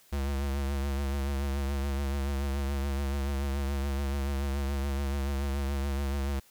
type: tone with vibrato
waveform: square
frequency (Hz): 69.3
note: C#2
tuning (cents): 0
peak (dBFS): -29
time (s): 0.12-6.4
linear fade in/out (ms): 10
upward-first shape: triangle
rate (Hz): 7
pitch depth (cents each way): 59
effects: white hiss -60 dBFS RMS until 6.5 s